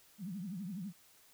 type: tone with vibrato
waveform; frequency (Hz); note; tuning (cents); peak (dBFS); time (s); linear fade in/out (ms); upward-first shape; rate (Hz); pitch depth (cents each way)
sine; 189.3; F#3; +40; -39; 0.18-0.93; 50; triangle; 12; 260
effects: white hiss -64 dBFS RMS until 1.33 s